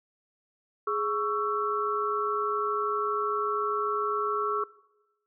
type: tone cluster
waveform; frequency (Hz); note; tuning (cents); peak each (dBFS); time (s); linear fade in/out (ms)
sine; 417.5 / 1117 / 1330; G#4 / C#6 / E6; +9 / +13 / +15; -30; 0.87-4.64; 5
effects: noise-tail reverb RT60 1.0 s tail -20 dB re dry